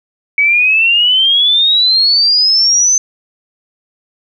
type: exponential sweep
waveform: sine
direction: up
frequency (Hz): 2253 to 6220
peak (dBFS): -7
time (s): 0.38-2.98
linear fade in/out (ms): 2
effects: 8-bit